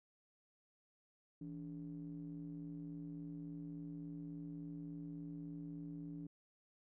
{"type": "ring-modulated tone", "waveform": "triangle", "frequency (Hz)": 61.74, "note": "B1", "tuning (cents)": 0, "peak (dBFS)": -40, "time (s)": [1.41, 6.27], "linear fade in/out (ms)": 5, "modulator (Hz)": 227, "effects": []}